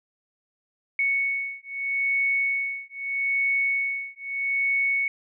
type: beating tone pair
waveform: sine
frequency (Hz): 2217 / 2217.79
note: C#7 / C#7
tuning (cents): 0 / 0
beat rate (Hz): 0.79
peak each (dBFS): -26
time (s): 0.99-5.08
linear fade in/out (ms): 2
effects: none